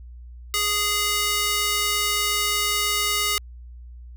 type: tone with high-pass filter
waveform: square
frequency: 414.4 Hz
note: G#4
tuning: 4 cents flat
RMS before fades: -23 dBFS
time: 0.54-3.38 s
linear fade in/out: 0 ms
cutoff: 1900 Hz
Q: 0.65
effects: added 60 Hz sine -38 dBFS peak until 4.16 s